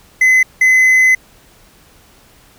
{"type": "tone pair in turn", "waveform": "triangle", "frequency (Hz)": [2034, 2034], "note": ["C7", "C7"], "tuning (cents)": [-50, -50], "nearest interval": "unison", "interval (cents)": 0, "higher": "neither", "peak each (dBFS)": -5, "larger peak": "neither", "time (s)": [[0.21, 0.43], [0.61, 1.15]], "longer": "second", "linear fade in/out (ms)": 5, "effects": ["pink hiss -47 dBFS RMS until 2.58 s"]}